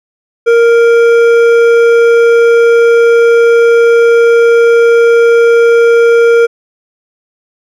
sine tone with hard clipping, 466.2 Hz, A#4, in tune, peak -5 dBFS, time 0.46-6.47 s, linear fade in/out 20 ms, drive 9 dB, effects none

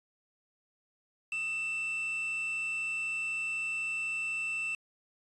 triangle tone with quantisation, 2668 Hz, E7, 20 cents sharp, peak -30 dBFS, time 1.32-4.75 s, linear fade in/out 2 ms, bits 8, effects resampled to 24000 Hz

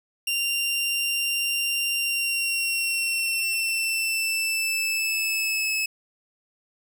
sawtooth tone with pitch glide, 2778 to 2592 Hz, F7 to E7, -10 to -30 cents, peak -20 dBFS, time 0.27-5.86 s, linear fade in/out 5 ms, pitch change -120 cents, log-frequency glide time 1.93-5.7 s, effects none

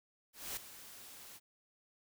white noise with ADSR envelope, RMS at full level -40 dBFS, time 0.33-1.4 s, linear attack 240 ms, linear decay 3 ms, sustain -13 dB, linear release 39 ms, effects none

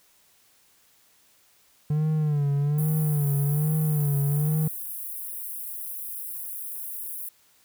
triangle tone with vibrato, 148.5 Hz, D3, 20 cents sharp, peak -19 dBFS, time 1.9-4.68 s, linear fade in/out 5 ms, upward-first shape sine, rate 1.2 Hz, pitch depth 86 cents each way
white high-pass noise, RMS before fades -35 dBFS, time 2.78-7.29 s, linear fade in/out 5 ms, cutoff 9800 Hz, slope 48 dB/octave
effects white hiss -61 dBFS RMS until 7.64 s

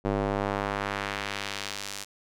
square tone with band-pass filter sweep, 50.1 Hz, G1, 38 cents sharp, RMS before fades -31 dBFS, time 0.04-2.05 s, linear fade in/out 20 ms, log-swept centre 460 to 7100 Hz, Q 0.84, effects none

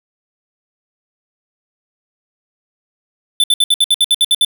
square tone bursts, 3520 Hz, A7, in tune, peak -9 dBFS, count 11, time 3.4-4.448 s, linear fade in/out 2 ms, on 38 ms, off 63 ms, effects none

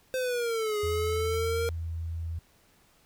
square linear two-way sweep, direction down then up, 520 to 415.3 to 466.6 Hz, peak -28 dBFS, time 0.14-1.69 s, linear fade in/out 0 ms, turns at 0.79 s
sine tone, 82.6 Hz, E2, 4 cents sharp, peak -31 dBFS, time 0.83-2.39 s, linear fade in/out 5 ms
effects pink hiss -63 dBFS RMS until 3.05 s

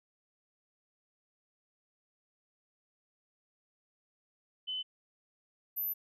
sine tone pair in turn, 3028 / 12112 Hz, F#7 / F#9, +39 / +39 cents, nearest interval 2 octaves, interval 2400 cents, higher second, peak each -34 / -32 dBFS, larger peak second, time 4.67-4.83 / 5.76-5.94 s, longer second, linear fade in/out 20 ms, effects none

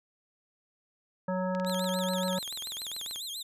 harmonic tone, 185 Hz, F#3, in tune, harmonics 1 / 3 / 5 / 7 / 9, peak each -31 / -32 / -37 / -42 / -44 dBFS, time 1.28-2.39 s, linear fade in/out 5 ms
click train, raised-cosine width 0.2 ms, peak -26 dBFS, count 34, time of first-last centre 1.55-3.16 s, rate 20.5 Hz
sawtooth tone with vibrato, 3641 Hz, A#7, 41 cents flat, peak -33 dBFS, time 1.66-3.43 s, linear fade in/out 10 ms, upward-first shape sine, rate 7.1 Hz, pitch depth 230 cents each way
effects resampled to 32000 Hz

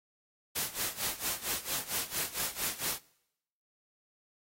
white noise with tremolo, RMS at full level -32 dBFS, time 0.55-2.99 s, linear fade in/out 10 ms, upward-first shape sine, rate 4.4 Hz, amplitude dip 85%, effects noise-tail reverb RT60 0.8 s tail -23 dB re dry + AAC 48 kbps

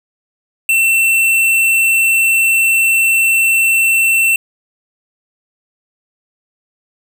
square tone, 2690 Hz, E7, 34 cents sharp, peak -10 dBFS, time 0.69-4.36 s, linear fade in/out 2 ms, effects 7-bit

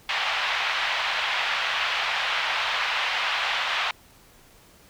white band-pass noise, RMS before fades -26 dBFS, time 0.09-3.91 s, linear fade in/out 2 ms, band 720 to 3300 Hz, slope 24 dB/octave, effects pink hiss -54 dBFS RMS until 4.89 s

